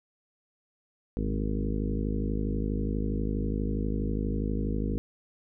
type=harmonic tone with a mistuned harmonic; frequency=52.3 Hz; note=G#1; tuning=13 cents sharp; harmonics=1 / 2 / 3 / 4 / 5 / 6 / 7 / 8 / 9; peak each=-30 / -36 / -37 / -34 / -35 / -40 / -42 / -41 / -41 dBFS; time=1.17-4.98 s; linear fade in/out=0 ms; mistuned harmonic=3; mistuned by=-37 cents; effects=none